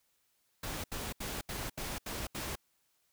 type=noise bursts; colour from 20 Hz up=pink; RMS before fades=-39 dBFS; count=7; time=0.63-2.556 s; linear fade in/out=5 ms; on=210 ms; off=76 ms; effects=white hiss -75 dBFS RMS until 3.12 s